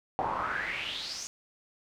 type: noise with band-pass filter sweep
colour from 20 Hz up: brown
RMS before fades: -34 dBFS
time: 0.19-1.27 s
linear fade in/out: 0 ms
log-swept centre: 760 to 6600 Hz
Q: 5.6
effects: none